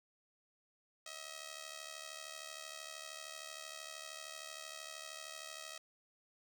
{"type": "tone with amplitude modulation", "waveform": "5% pulse", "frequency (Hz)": 639, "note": "D#5", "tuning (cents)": 46, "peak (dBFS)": -32, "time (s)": [1.06, 5.78], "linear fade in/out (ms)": 5, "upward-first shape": "sine", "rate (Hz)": 73, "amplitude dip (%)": 75, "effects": []}